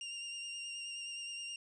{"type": "tone with vibrato", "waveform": "sawtooth", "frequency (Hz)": 2794, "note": "F7", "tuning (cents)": 0, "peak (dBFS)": -38, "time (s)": [0.01, 1.56], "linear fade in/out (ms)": 2, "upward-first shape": "sine", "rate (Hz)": 9.5, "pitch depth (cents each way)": 19, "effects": ["resampled to 22050 Hz", "13-bit"]}